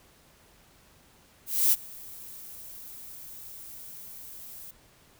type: noise with ADSR envelope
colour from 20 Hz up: violet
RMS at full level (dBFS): -20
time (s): 1.46-4.71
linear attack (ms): 260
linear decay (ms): 36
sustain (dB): -24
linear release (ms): 5
effects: pink hiss -59 dBFS RMS until 5.19 s